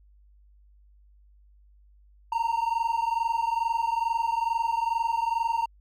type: tone pair together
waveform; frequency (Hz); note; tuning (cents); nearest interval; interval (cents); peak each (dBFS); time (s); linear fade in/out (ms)
triangle; 910 / 932.3; A#5 / A#5; -42 / 0; unison; 42; -25; 2.32-5.66; 5
effects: added 50 Hz sine -54 dBFS peak until 5.8 s